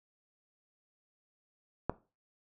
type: click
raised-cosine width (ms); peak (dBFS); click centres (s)
1; -15; 1.896
effects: noise-tail reverb RT60 0.3 s tail -18 dB re dry